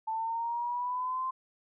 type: linear sweep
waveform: sine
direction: up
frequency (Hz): 880 to 1046.5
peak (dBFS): -30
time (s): 0.07-1.31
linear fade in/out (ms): 10
effects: none